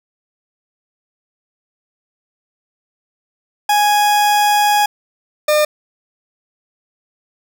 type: tone pair in turn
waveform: 40% pulse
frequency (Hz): 830.6 / 603.5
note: G#5 / D5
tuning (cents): 0 / +47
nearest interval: tritone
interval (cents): 553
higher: first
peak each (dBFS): -10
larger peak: neither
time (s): 3.69-4.86 / 5.48-5.65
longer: first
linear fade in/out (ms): 5
effects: none